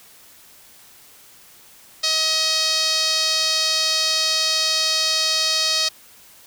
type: tone with band-pass filter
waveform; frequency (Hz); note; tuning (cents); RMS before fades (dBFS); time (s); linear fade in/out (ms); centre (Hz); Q
sawtooth; 633; D#5; +30; -20; 2.03-5.89; 10; 4700; 3.5
effects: white hiss -48 dBFS RMS until 6.46 s